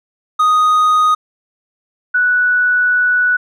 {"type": "tone pair in turn", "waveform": ["triangle", "sine"], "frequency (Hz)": [1244.5, 1477.2], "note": ["D#6", "F#6"], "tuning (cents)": [0, -3], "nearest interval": "minor third", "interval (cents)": 297, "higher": "second", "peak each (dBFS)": [-7, -10], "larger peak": "first", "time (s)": [[0.39, 1.15], [2.14, 3.37]], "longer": "second", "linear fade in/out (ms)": 10, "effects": []}